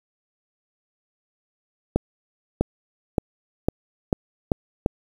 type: accelerating click train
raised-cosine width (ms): 2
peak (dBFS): -5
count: 7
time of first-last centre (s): 1.96-4.861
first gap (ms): 650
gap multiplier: 0.88
effects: 7-bit